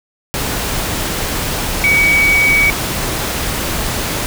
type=tone in noise; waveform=sine; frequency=2261 Hz; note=C#7; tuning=34 cents sharp; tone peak=-9 dBFS; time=1.84-2.7 s; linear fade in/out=0 ms; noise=pink; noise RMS=-19 dBFS; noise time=0.34-4.26 s; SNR=+7 dB; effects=none